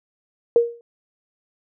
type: tone with exponential decay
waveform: sine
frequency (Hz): 470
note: A#4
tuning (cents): +14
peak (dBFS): -8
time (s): 0.56-0.81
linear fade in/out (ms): 1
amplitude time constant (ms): 53
effects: none